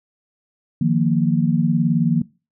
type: chord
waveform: sine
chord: Eb suspended second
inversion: none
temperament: equal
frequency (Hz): 155.56 / 174.61 / 233.1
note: Eb3 / F3 / Bb3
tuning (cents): 0 / 0 / 0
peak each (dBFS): -19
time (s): 0.81-2.22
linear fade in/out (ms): 5
effects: noise-tail reverb RT60 0.3 s tail -21 dB re dry